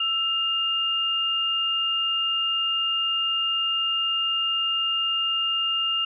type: tone pair together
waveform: sine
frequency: 1327.1 / 2818 Hz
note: E6 / F7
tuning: +11 / +15 cents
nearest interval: octave + minor second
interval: 1304 cents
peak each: -31 / -22 dBFS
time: 0-6.05 s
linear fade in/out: 5 ms
effects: none